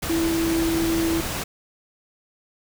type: tone in noise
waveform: sine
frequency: 329.6 Hz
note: E4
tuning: in tune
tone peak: -20 dBFS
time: 0.09-1.21 s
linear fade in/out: 10 ms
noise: pink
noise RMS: -28 dBFS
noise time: 0.02-1.44 s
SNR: +5 dB
effects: none